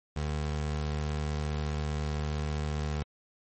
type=tone; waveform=25% pulse; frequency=75.2 Hz; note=D2; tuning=42 cents sharp; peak=-26 dBFS; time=0.16-3.03 s; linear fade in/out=5 ms; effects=MP3 32 kbps